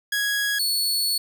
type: tone pair in turn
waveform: sawtooth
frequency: 1661.2 / 4412 Hz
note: G#6 / C#8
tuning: 0 / -9 cents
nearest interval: octave + perfect fourth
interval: 1691 cents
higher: second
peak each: -18 dBFS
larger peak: neither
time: 0.12-0.59 / 0.59-1.18 s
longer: second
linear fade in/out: 5 ms
effects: none